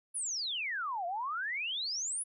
sine exponential two-way sweep, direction down then up, 10548 to 672 to 10548 Hz, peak -33 dBFS, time 0.14-2.24 s, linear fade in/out 20 ms, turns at 1.06 s, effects none

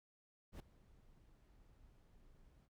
brown noise with ADSR envelope, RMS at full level -44 dBFS, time 0.52-2.69 s, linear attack 79 ms, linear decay 4 ms, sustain -22 dB, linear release 46 ms, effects none

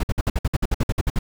brown noise bursts, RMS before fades -19 dBFS, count 14, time 0-1.19 s, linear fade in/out 5 ms, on 33 ms, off 56 ms, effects none

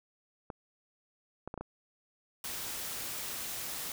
clicks, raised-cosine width 1 ms, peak -25 dBFS, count 5, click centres 0.502 / 1.476 / 1.541 / 1.577 / 1.61 s
white noise, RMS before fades -39 dBFS, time 2.44-3.92 s, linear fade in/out 2 ms
effects none

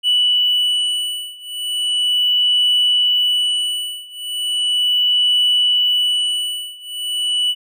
triangle beating tone pair, 2960 / 2960.37 Hz, F#7 / F#7, 0 / 0 cents, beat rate 0.37 Hz, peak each -16 / -15 dBFS, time 0.03-7.55 s, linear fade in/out 50 ms, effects tanh soft clip ceiling -7 dBFS

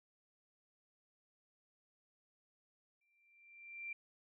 sine tone with exponential growth, 2361 Hz, D7, 9 cents sharp, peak -40 dBFS, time 3.01-3.93 s, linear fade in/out 5 ms, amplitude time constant 200 ms, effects none

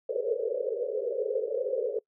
pink band-pass noise, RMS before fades -30 dBFS, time 0.09-1.99 s, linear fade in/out 5 ms, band 420 to 550 Hz, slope 96 dB/octave, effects noise-tail reverb RT60 0.1 s tail -23 dB re dry

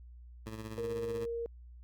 15% pulse tone with tremolo, 110 Hz, A2, in tune, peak -33 dBFS, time 0.46-1.26 s, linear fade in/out 5 ms, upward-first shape sine, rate 16 Hz, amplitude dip 55%
sine tone, 466.2 Hz, A#4, in tune, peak -34 dBFS, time 0.78-1.46 s, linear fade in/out 0 ms
effects added 60 Hz sine -49 dBFS peak until 1.83 s

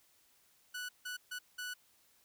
sawtooth tone bursts at uneven times, 1480 Hz, F#6, in tune, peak -36 dBFS, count 4, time 0.74-0.89 / 1.05-1.17 / 1.31-1.39 / 1.58-1.74 s, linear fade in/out 10 ms, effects white hiss -69 dBFS RMS until 2.24 s

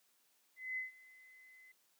sine tone with ADSR envelope, 2034 Hz, C7, 50 cents flat, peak -36 dBFS, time 0.56-1.72 s, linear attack 210 ms, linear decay 140 ms, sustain -22 dB, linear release 6 ms, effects white hiss -74 dBFS RMS until 1.99 s + high-pass 200 Hz 12 dB/octave

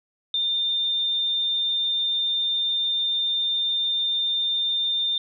sine tone, 3607 Hz, A7, 42 cents sharp, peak -21 dBFS, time 0.34-5.18 s, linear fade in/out 2 ms, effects none

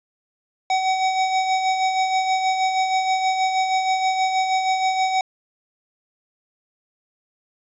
square tone with tremolo, 756 Hz, F#5, 37 cents sharp, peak -17 dBFS, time 0.7-5.21 s, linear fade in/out 2 ms, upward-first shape sine, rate 6.3 Hz, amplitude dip 45%, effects resampled to 16000 Hz + 9-bit

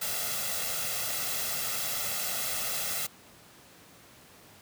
white noise with comb filter, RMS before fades -32 dBFS, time 0.01-3.07 s, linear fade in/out 10 ms, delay 1.5 ms, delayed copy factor +0.7, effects pink hiss -54 dBFS RMS until 4.61 s + high-pass 100 Hz 12 dB/octave

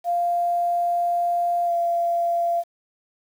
sine tone with pitch glide, 696 to 686.4 Hz, F5 to F5, -6 to -30 cents, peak -19 dBFS, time 0.04-2.64 s, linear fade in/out 50 ms, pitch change -24 cents, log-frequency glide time 1.65-1.72 s, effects 8-bit

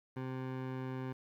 20% pulse tone, 130 Hz, C3, 11 cents flat, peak -33 dBFS, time 0.16-1.13 s, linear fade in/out 10 ms, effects low-pass 2000 Hz 12 dB/octave + 11-bit

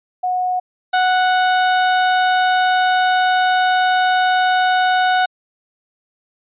sine / 30% pulse tone pair in turn, 731 / 738.2 Hz, F#5 / F#5, -21 / -4 cents, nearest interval unison, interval 17 cents, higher second, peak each -16 / -10 dBFS, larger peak second, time 0.23-0.6 / 0.93-5.26 s, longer second, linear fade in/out 10 ms, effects resampled to 8000 Hz

